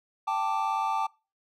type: chord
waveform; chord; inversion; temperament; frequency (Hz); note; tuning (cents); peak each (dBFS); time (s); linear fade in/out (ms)
triangle; G suspended second; none; just; 784 / 882 / 1176; G5 / A5 / D6; 0 / +4 / +2; -29 / -27 / -29; 0.27-1.07; 10
effects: noise-tail reverb RT60 0.3 s tail -23 dB re dry